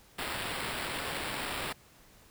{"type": "noise with sample-and-hold", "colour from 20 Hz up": "white", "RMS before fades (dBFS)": -36, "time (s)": [0.18, 1.73], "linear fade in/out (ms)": 10, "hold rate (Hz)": 6300, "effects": ["pink hiss -59 dBFS RMS until 2.3 s"]}